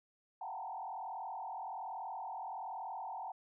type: tone with frequency modulation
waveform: sine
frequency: 830.6 Hz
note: G#5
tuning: in tune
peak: -40 dBFS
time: 0.41-3.32 s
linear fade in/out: 5 ms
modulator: 41.2 Hz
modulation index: 2.7
effects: none